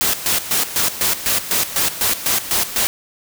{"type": "noise with tremolo", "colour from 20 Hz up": "white", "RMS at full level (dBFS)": -17, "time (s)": [0.01, 2.87], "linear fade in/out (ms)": 0, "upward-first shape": "square", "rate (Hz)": 4, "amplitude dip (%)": 75, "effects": []}